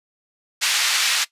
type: band-pass noise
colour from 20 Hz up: white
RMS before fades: -20 dBFS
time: 0.61-1.25 s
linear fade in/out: 20 ms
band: 1500 to 5200 Hz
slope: 12 dB/octave
effects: noise-tail reverb RT60 0.1 s tail -18 dB re dry + resampled to 32000 Hz